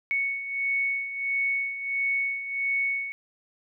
sine beating tone pair, 2217 / 2218.5 Hz, C#7 / C#7, 0 / +1 cents, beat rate 1.5 Hz, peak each -32 / -26 dBFS, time 0.11-3.12 s, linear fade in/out 0 ms, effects none

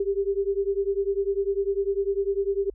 sine beating tone pair, 392 / 402 Hz, G4 / G4, 0 / +44 cents, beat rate 10 Hz, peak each -25 / -26 dBFS, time 0-2.7 s, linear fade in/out 5 ms, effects added 50 Hz sine -45 dBFS peak until 2.74 s

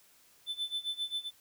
triangle tone with tremolo, 3520 Hz, A7, in tune, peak -29 dBFS, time 0.46-1.31 s, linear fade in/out 50 ms, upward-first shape sine, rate 7.5 Hz, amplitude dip 90%, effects white hiss -63 dBFS RMS until 1.4 s

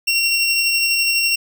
25% pulse tone with tremolo, 2737 Hz, F7, 36 cents flat, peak -10 dBFS, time 0.07-1.36 s, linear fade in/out 10 ms, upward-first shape sine, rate 12 Hz, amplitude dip 25%, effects none

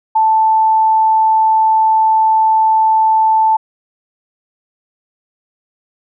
sine tone, 880 Hz, A5, in tune, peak -8 dBFS, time 0.15-3.57 s, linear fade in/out 10 ms, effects none

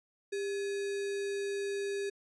sine tone with sample-and-hold, 399.1 Hz, G4, 31 cents sharp, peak -32 dBFS, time 0.32-2.1 s, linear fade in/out 10 ms, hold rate 2100 Hz, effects resampled to 22050 Hz

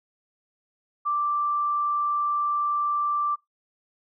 sine tone, 1174.7 Hz, D6, in tune, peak -22 dBFS, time 1.05-3.36 s, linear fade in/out 20 ms, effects noise-tail reverb RT60 0.2 s tail -26 dB re dry

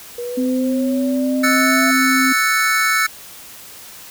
sine exponential sweep, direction up, 477.7 to 670 Hz, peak -23 dBFS, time 0.18-1.91 s, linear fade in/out 5 ms
sine tone with pitch glide, 255.9 to 262.8 Hz, C4 to C4, -38 to +8 cents, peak -16 dBFS, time 0.37-2.33 s, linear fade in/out 10 ms, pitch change +46 cents, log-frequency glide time 0.9-1.65 s
square chord, F# minor seventh, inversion third, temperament equal, 1318.5 / 1480 / 1760 / 2217 Hz, E6 / F#6 / A6 / C#7, 0 / 0 / 0 / 0 cents, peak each -20 / -22 / -21 / -20 dBFS, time 1.43-3.07 s, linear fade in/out 10 ms
effects white hiss -38 dBFS RMS until 4.1 s

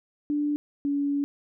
sine tone pair in turn, 293.7 / 284.2 Hz, D4 / C#4, 0 / +43 cents, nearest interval minor second, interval 57 cents, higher first, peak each -23 dBFS, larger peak neither, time 0.3-0.56 / 0.85-1.24 s, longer second, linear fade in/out 0 ms, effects none

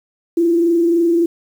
sine tone with frequency modulation, 338.7 Hz, E4, 47 cents sharp, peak -11 dBFS, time 0.37-1.26 s, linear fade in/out 5 ms, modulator 23.4 Hz, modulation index 0.38, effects 7-bit

